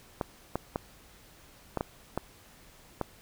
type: clicks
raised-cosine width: 1 ms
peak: -15 dBFS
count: 7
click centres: 0.212 / 0.556 / 0.759 / 1.773 / 1.809 / 2.176 / 3.013 s
effects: pink hiss -56 dBFS RMS until 3.21 s